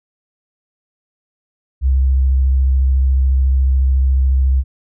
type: tone with vibrato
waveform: sine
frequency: 66 Hz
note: C2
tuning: 16 cents sharp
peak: -10 dBFS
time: 1.81-4.64 s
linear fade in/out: 50 ms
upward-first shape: square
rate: 14 Hz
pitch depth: 19 cents each way
effects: none